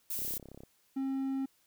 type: noise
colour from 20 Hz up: violet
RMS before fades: -36 dBFS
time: 0.1-0.38 s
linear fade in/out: 5 ms
type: click train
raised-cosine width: 2 ms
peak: -35 dBFS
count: 16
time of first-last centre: 0.19-0.635 s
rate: 33.7 Hz
type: tone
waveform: triangle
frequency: 268.5 Hz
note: C4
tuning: 45 cents sharp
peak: -29 dBFS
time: 0.96-1.46 s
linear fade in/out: 10 ms
effects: white hiss -70 dBFS RMS until 1.66 s